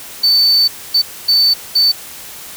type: tone bursts at uneven times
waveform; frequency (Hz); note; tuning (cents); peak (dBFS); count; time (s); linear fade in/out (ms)
triangle; 4527; C#8; +36; -7; 4; 0.23-0.68 / 0.94-1.02 / 1.28-1.54 / 1.75-1.92; 10
effects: white hiss -32 dBFS RMS until 2.56 s